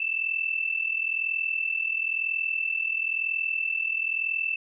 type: tone pair together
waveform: sine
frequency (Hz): 2637 / 2678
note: E7 / E7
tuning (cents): 0 / +27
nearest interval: unison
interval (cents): 27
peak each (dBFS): -27 / -29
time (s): 0-4.56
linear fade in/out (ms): 5
effects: none